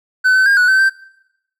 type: tone with pitch steps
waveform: triangle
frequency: 1513 / 1525 / 1614 / 1473 / 1537 / 1563 Hz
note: F#6 / G6 / G#6 / F#6 / G6 / G6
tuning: +38 / -48 / -50 / -8 / -35 / -6 cents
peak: -7 dBFS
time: 0.24-0.9 s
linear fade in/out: 20 ms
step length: 110 ms
effects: noise-tail reverb RT60 0.8 s tail -22 dB re dry